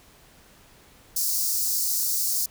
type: high-pass noise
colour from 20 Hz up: white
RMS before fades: -25 dBFS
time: 1.16-2.46 s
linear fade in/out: 5 ms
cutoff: 4600 Hz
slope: 48 dB/octave
effects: pink hiss -54 dBFS RMS until 2.5 s